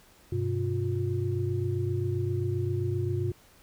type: tone cluster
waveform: sine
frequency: 99 / 126.6 / 356.3 Hz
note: G2 / B2 / F4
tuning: +18 / +43 / +35 cents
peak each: -29 / -31 / -32 dBFS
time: 0.32-3.32 s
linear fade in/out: 5 ms
effects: pink hiss -58 dBFS RMS until 3.62 s